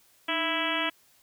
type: harmonic tone with a mistuned harmonic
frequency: 329.6 Hz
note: E4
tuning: in tune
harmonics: 1 / 2 / 3 / 4 / 5 / 6 / 7 / 8 / 9 / 10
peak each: -35 / -35 / -35 / -35 / -35 / -35 / -35 / -35 / -35 / -35 dBFS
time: 0.28-0.9 s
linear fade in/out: 10 ms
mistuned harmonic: 1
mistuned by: -110 cents
effects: white hiss -62 dBFS RMS until 1.22 s